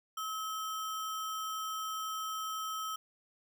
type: tone with sample-and-hold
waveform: sine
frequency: 1288 Hz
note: E6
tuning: 41 cents flat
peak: -35 dBFS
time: 0.17-2.96 s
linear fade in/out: 5 ms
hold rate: 4410 Hz
effects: none